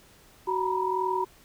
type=tone cluster; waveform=sine; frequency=374 / 936 / 978 Hz; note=F#4 / A#5 / B5; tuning=+19 / +7 / -17 cents; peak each=-29 dBFS; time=0.47-1.25 s; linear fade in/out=10 ms; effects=pink hiss -56 dBFS RMS until 1.44 s